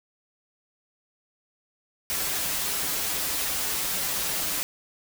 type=noise with comb filter; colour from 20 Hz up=white; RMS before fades=-28 dBFS; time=2.1-4.63 s; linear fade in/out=0 ms; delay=8.5 ms; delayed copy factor=-0.65; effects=none